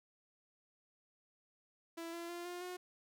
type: tone with pitch steps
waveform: sawtooth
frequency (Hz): 333.1 / 339.9 / 346.8 / 353.9 / 361.2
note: E4 / F4 / F4 / F4 / F#4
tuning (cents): +18 / -47 / -12 / +23 / -42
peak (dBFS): -39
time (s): 1.97-2.77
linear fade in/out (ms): 10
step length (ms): 160
effects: none